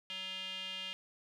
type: tone with band-pass filter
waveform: square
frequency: 188.1 Hz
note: F#3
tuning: 29 cents sharp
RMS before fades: -42 dBFS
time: 0.1-0.93 s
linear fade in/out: 0 ms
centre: 3000 Hz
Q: 8.1
effects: none